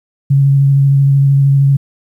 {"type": "tone with vibrato", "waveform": "sine", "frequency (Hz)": 138.5, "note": "C#3", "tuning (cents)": -1, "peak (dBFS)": -6, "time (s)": [0.3, 1.77], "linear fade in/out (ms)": 10, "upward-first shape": "square", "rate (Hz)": 13, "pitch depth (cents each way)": 12, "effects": ["8-bit"]}